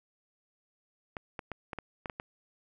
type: clicks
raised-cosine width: 0.5 ms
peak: -22 dBFS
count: 8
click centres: 1.168 / 1.392 / 1.517 / 1.732 / 1.787 / 2.058 / 2.098 / 2.199 s
effects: none